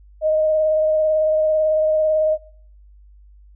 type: tone with vibrato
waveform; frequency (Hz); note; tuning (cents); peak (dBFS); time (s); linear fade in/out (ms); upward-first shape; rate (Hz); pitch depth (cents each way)
sine; 622.3; D#5; 0; -14; 0.21-2.38; 50; triangle; 18; 19
effects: noise-tail reverb RT60 0.6 s tail -23 dB re dry + added 50 Hz sine -44 dBFS peak until 3.55 s